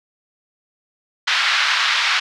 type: band-pass noise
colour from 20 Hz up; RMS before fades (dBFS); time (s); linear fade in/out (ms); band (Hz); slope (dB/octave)
pink; -18; 1.27-2.2; 10; 1200 to 4500; 24
effects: none